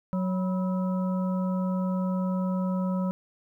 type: harmonic tone with a mistuned harmonic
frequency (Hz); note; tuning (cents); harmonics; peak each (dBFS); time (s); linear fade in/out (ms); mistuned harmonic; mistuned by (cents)
185; F#3; 0; 1 / 3 / 5 / 7; -25 / -35 / -39 / -42; 0.13-3.11; 0; 5; +94
effects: 11-bit